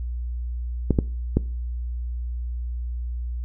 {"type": "clicks", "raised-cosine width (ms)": 3, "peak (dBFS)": -5, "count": 3, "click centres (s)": [0.907, 0.988, 1.37], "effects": ["noise-tail reverb RT60 0.4 s tail -21 dB re dry", "added 60 Hz sine -26 dBFS peak until 3.44 s"]}